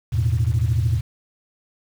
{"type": "chord", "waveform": "sine", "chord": "E suspended fourth", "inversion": "none", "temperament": "equal with one note detuned", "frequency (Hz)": [81.74, 110, 123.47], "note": ["E2", "A2", "B2"], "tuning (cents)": [-14, 0, 0], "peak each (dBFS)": [-21, -19, -21], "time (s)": [0.12, 1.01], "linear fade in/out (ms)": 20, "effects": ["tanh soft clip ceiling -11 dBFS", "7-bit"]}